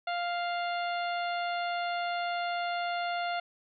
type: harmonic tone with a mistuned harmonic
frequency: 698.5 Hz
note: F5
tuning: in tune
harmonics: 1 / 2 / 3 / 4 / 5 / 6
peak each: -31 / -37 / -41 / -43 / -45 / -47 dBFS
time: 0.07-3.4 s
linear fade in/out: 5 ms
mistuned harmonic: 6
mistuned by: +34 cents
effects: none